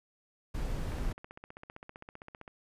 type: noise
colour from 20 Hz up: brown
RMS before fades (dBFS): -34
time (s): 0.54-1.13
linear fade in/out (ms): 10
type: click train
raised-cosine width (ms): 0.5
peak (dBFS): -31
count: 25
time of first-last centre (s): 0.92-2.478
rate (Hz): 15.4
effects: resampled to 32000 Hz